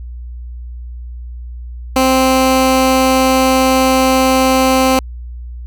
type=tone; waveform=15% pulse; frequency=261.6 Hz; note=C4; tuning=in tune; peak=-3 dBFS; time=1.96-4.99 s; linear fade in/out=2 ms; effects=added 60 Hz sine -25 dBFS peak until 5.66 s